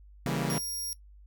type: chord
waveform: sawtooth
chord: C# diminished seventh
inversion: none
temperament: equal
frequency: 138.59 / 164.81 / 196 / 233.1 Hz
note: C#3 / E3 / G3 / Bb3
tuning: 0 / 0 / 0 / 0 cents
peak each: -28 / -29 / -32 / -31 dBFS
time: 0.26-0.58 s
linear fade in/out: 0 ms
type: tone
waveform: 10% pulse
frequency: 5600 Hz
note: F8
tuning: 4 cents sharp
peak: -28 dBFS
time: 0.5-0.93 s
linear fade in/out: 0 ms
effects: noise-tail reverb RT60 0.1 s tail -17 dB re dry + added 50 Hz sine -50 dBFS peak until 1.26 s